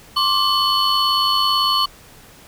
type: tone cluster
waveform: triangle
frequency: 1068 / 1166 / 3013 / 4403 Hz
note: C6 / D6 / F#7 / C#8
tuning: +35 / -13 / +31 / -13 cents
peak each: -19 dBFS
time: 0.16-1.86 s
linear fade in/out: 10 ms
effects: pink hiss -45 dBFS RMS until 2.47 s